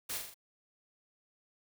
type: noise with echo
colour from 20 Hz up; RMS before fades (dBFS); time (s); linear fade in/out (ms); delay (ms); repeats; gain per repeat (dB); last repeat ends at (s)
white; -38; 0.09-0.18; 10; 41; 4; -4; 0.344
effects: none